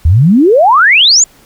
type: exponential sweep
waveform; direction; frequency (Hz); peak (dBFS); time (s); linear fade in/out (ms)
sine; up; 72.5 to 7340; -3; 0.05-1.24; 5
effects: pink hiss -44 dBFS RMS until 1.45 s